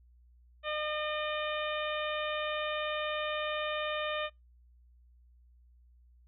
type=harmonic tone; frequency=607 Hz; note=D#5; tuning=43 cents flat; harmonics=1 / 2 / 3 / 4 / 5 / 6; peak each=-35 / -38 / -40 / -41 / -42 / -43 dBFS; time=0.63-4.3 s; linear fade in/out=50 ms; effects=noise-tail reverb RT60 0.2 s tail -24 dB re dry + added 60 Hz sine -58 dBFS peak until 6.27 s